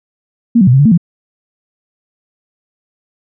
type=tone with pitch steps; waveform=sine; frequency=233.8 / 187.7 / 123.2 / 134 / 144.4 / 223.9 / 171.3 Hz; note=A#3 / F#3 / B2 / C3 / D3 / A3 / F3; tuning=+5 / +25 / -4 / +42 / -29 / +30 / -33 cents; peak=-4 dBFS; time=0.55-0.977 s; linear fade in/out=10 ms; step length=61 ms; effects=none